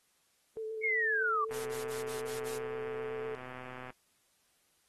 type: tone with vibrato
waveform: sine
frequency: 440 Hz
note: A4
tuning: in tune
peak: -36 dBFS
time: 0.57-3.35 s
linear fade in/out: 0 ms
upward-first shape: triangle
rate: 7.9 Hz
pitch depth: 22 cents each way
type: linear sweep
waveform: sine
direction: down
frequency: 2200 to 1123 Hz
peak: -28 dBFS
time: 0.83-1.45 s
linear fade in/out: 10 ms
type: click train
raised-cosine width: 0.5 ms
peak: -31 dBFS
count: 305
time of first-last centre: 1.51-3.904 s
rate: 127 Hz
type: noise bursts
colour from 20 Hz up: white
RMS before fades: -45 dBFS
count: 6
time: 1.52-2.585 s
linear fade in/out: 20 ms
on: 140 ms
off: 45 ms
effects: white hiss -72 dBFS RMS until 4.88 s + AAC 32 kbps